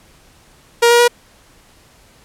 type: tone with pitch steps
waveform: sawtooth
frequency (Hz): 471.1 / 476 / 481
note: A#4 / A#4 / B4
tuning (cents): +18 / +36 / -46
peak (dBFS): -4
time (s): 0.82-1.081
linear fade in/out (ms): 10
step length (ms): 87
effects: pink hiss -49 dBFS RMS until 2.24 s + low-pass 12000 Hz 12 dB/octave